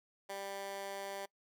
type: tone with high-pass filter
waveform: 15% pulse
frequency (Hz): 197.2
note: G3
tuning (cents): +11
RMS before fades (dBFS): -43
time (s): 0.29-1.26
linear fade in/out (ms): 10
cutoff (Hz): 580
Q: 1.1
effects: noise-tail reverb RT60 0.1 s tail -23 dB re dry